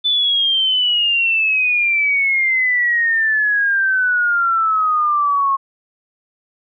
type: exponential sweep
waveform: sine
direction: down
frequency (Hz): 3520 to 1083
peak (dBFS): -13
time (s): 0.04-5.57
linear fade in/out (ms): 20
effects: none